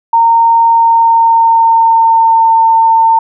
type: tone with pitch glide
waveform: sine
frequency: 920 to 903.7 Hz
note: A#5 to A5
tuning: -23 to +46 cents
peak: -4 dBFS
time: 0.13-3.19 s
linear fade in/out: 5 ms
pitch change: -31 cents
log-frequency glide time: 0.69-2.61 s
effects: none